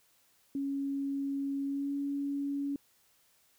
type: tone with pitch glide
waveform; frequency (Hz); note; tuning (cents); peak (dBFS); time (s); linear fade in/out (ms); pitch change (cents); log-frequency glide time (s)
sine; 277.2 to 281.6; C#4 to C#4; 0 to +27; -31; 0.55-2.76; 2; +27; 1.65-1.92
effects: white hiss -68 dBFS RMS until 3.58 s